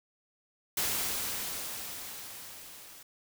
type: noise with level ramp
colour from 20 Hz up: white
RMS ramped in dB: -30 to -51 dBFS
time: 0.77-3.03 s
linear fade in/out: 5 ms
effects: none